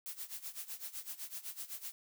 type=noise with tremolo; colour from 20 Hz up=blue; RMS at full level=-42 dBFS; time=0.06-1.92 s; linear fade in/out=0 ms; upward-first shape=sine; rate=7.9 Hz; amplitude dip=85%; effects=none